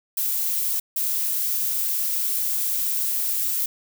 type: noise bursts at uneven times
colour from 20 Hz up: violet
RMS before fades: -24 dBFS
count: 2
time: 0.17-0.8 / 0.96-3.66 s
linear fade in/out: 5 ms
effects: none